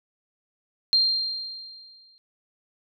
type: tone with exponential decay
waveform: sine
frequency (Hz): 4186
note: C8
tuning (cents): 0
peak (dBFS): -15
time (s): 0.93-2.18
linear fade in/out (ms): 0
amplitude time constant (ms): 270
effects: none